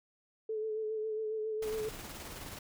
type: tone with vibrato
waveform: sine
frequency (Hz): 434.7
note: A4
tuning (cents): -21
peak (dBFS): -33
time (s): 0.49-1.89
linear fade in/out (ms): 5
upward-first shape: sine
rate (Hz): 7.3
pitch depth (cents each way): 29
type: noise with tremolo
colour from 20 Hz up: pink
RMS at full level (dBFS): -44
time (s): 1.62-2.59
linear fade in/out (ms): 5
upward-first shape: square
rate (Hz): 19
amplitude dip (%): 30
effects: none